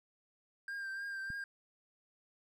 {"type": "tone with vibrato", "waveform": "triangle", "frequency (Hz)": 1591, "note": "G6", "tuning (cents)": 25, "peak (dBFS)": -37, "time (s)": [0.68, 1.44], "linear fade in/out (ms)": 2, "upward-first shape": "triangle", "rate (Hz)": 3.3, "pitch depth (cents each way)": 37}
{"type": "click", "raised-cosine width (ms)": 5, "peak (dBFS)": -35, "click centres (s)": 1.303}
{"effects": []}